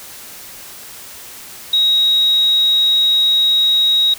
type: tone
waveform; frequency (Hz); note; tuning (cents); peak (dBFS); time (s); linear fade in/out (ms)
triangle; 3800; A#7; +33; -7; 1.73-4.14; 5
effects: tanh soft clip ceiling -8 dBFS + white hiss -35 dBFS RMS until 4.18 s